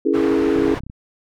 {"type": "chord", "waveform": "sine", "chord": "A# half-diminished seventh", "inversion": "first", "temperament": "equal", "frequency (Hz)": [277.2, 329.6, 415.3, 466.2], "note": ["C#4", "E4", "G#4", "A#4"], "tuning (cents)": [0, 0, 0, 0], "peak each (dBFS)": [-20, -19, -19, -25], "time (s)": [0.05, 0.75], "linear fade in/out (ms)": 10}
{"type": "low-pass noise", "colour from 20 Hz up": "white", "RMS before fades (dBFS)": -30, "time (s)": [0.13, 0.8], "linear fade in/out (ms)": 20, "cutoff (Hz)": 1400, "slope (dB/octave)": 12}
{"type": "clicks", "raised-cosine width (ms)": 5, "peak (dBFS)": -23, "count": 12, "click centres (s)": [0.561, 0.591, 0.621, 0.651, 0.683, 0.713, 0.744, 0.775, 0.805, 0.836, 0.866, 0.899]}
{"effects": []}